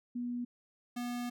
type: tone pair in turn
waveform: sine / square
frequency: 242.9 / 242.9 Hz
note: B3 / B3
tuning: -29 / -29 cents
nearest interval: unison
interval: 0 cents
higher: neither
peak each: -34 / -36 dBFS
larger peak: first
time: 0.15-0.45 / 0.96-1.3 s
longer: second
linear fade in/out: 10 ms
effects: none